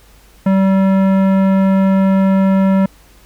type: tone with tanh clipping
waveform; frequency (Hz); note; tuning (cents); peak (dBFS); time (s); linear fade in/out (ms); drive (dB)
sine; 192.5; G3; -31; -11; 0.46-2.86; 5; 16
effects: added 50 Hz sine -45 dBFS peak until 3.25 s + pink hiss -48 dBFS RMS until 3.25 s